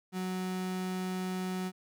35% pulse tone, 185 Hz, F#3, in tune, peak -31 dBFS, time 0.12-1.72 s, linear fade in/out 50 ms, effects none

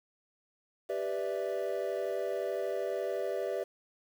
triangle chord, E minor seventh, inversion first, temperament equal, 392 / 493.9 / 587.3 / 659.3 Hz, G4 / B4 / D5 / E5, 0 / 0 / 0 / 0 cents, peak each -34 / -35 / -34 / -36 dBFS, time 0.89-3.64 s, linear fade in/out 10 ms, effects tanh soft clip ceiling -20 dBFS + 9-bit

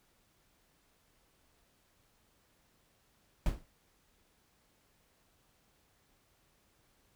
brown noise with exponential decay, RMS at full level -26 dBFS, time 3.46-3.66 s, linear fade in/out 1 ms, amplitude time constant 43 ms, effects pink hiss -71 dBFS RMS until 7.15 s

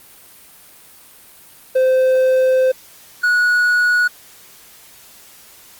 triangle tone pair in turn, 518 / 1461.4 Hz, C5 / F#6, -17 / -22 cents, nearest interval octave + tritone, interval 1795 cents, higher second, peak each -9 / -10 dBFS, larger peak first, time 1.75-2.72 / 3.23-4.08 s, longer first, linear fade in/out 10 ms, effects white hiss -44 dBFS RMS until 5.79 s + Opus 32 kbps

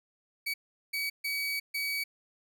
30% pulse tone bursts at uneven times, 2270 Hz, C#7, 41 cents sharp, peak -28 dBFS, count 4, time 0.46-0.54 / 0.93-1.1 / 1.24-1.6 / 1.74-2.04 s, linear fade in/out 10 ms, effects none

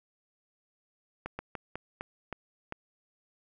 slowing click train, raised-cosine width 0.5 ms, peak -21 dBFS, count 7, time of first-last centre 1.26-2.724 s, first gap 130 ms, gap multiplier 1.25, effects none

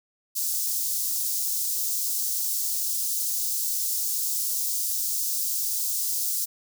white high-pass noise, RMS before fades -27 dBFS, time 0.35-6.46 s, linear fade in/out 20 ms, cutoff 5100 Hz, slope 24 dB/octave, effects none

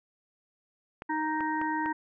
clicks, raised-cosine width 0.5 ms, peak -23 dBFS, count 4, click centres 1.021 / 1.407 / 1.615 / 1.86 s
harmonic tone, 311.1 Hz, D#4, in tune, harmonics 1 / 3 / 5 / 6, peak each -32 / -30 / -38 / -37 dBFS, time 1.09-1.93 s, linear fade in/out 10 ms
effects none

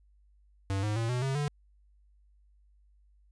square tone with pitch steps, 97.5 / 105.71 / 114.62 / 124.27 / 134.74 / 146.08 Hz, G2 / G#2 / A#2 / B2 / C#3 / D3, -9 / +31 / -29 / +11 / -49 / -9 cents, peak -29 dBFS, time 0.7-1.48 s, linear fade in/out 0 ms, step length 130 ms, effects added 50 Hz sine -60 dBFS peak until 3.31 s + resampled to 22050 Hz

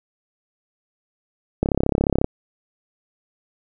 click train, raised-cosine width 2 ms, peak -4 dBFS, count 22, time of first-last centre 1.63-2.244 s, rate 34.2 Hz, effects none

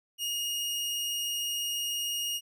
sawtooth tone with vibrato, 2861 Hz, F7, 41 cents sharp, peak -27 dBFS, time 0.18-2.41 s, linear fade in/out 50 ms, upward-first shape sine, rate 20 Hz, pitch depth 9 cents each way, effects none

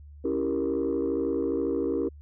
sine chord, C# diminished seventh, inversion none, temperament equal, 277.2 / 329.6 / 392 / 466.2 Hz, C#4 / E4 / G4 / Bb4, 0 / 0 / 0 / 0 cents, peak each -29 dBFS, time 0.24-2.09 s, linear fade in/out 10 ms, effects tanh soft clip ceiling -19 dBFS + added 73 Hz sine -44 dBFS peak until 2.21 s

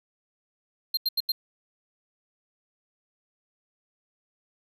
square tone bursts, 4186 Hz, C8, in tune, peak -23 dBFS, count 4, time 0.94-1.32 s, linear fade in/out 5 ms, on 32 ms, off 84 ms, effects none

